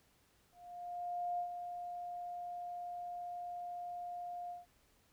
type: tone with ADSR envelope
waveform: sine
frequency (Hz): 706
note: F5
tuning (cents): +19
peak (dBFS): -34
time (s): 0.52-4.66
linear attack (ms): 870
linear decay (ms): 89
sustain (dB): -7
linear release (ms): 160
effects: pink hiss -71 dBFS RMS until 5.12 s